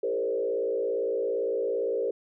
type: tone with frequency modulation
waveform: sine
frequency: 466.2 Hz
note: A#4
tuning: in tune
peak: -25 dBFS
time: 0.03-2.11 s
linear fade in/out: 5 ms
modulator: 57.6 Hz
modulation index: 1.3
effects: none